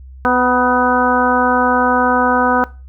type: harmonic tone with a mistuned harmonic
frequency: 250.1 Hz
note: B3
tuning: 22 cents sharp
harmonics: 1 / 2 / 3 / 4 / 5 / 6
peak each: -18 / -18 / -18 / -18 / -18 / -18 dBFS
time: 0.25-2.64 s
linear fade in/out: 0 ms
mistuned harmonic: 4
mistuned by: -33 cents
effects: noise-tail reverb RT60 0.3 s tail -20 dB re dry + added 65 Hz sine -33 dBFS peak until 2.88 s